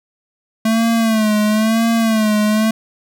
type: tone with vibrato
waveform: square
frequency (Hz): 220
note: A3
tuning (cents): 0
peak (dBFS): -13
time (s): 0.65-2.71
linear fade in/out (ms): 5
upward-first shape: sine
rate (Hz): 1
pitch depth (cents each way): 73
effects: none